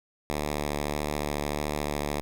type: tone with vibrato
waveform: 5% pulse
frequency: 73.8 Hz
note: D2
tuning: 9 cents sharp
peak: -17 dBFS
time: 0.3-2.21 s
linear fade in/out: 0 ms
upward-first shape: sine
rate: 1.6 Hz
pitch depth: 16 cents each way
effects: none